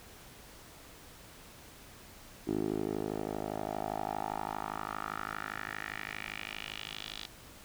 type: tone with band-pass filter sweep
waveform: 10% pulse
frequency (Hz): 52.5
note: G#1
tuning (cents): +19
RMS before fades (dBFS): -38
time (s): 2.47-7.27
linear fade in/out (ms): 10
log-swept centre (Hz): 340 to 3800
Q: 3.1
effects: pink hiss -53 dBFS RMS until 7.64 s